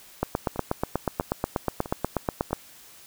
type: two click trains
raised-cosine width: 1 ms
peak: -21 / -9 dBFS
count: 4 / 20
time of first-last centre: 0.56-2.508 / 0.23-2.53 s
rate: 1.54 / 8.26 Hz
effects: white hiss -50 dBFS RMS until 3.06 s